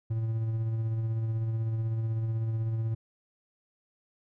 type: tone with tremolo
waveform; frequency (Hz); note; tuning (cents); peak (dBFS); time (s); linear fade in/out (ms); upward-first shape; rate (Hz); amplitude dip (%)
triangle; 112.2; A2; +34; -24; 0.1-2.95; 10; sine; 16; 30
effects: none